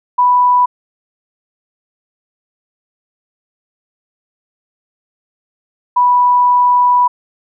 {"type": "tone pair in turn", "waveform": "sine", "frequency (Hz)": [987.8, 983.9], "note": ["B5", "B5"], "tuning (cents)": [0, -7], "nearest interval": "unison", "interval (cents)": 7, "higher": "first", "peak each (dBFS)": -7, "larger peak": "neither", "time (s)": [[0.18, 0.66], [5.96, 7.08]], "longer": "second", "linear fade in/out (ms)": 10, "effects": []}